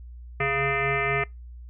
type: tone with frequency modulation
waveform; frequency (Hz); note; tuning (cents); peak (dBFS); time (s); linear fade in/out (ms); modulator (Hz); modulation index
sine; 1244.5; D#6; 0; -22; 0.4-1.24; 5; 277; 4.1
effects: noise-tail reverb RT60 0.2 s tail -25 dB re dry + added 60 Hz sine -39 dBFS peak until 1.69 s